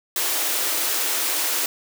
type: high-pass noise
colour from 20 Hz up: white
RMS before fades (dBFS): -23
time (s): 0.16-1.66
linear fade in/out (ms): 2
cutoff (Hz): 270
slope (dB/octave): 96
effects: none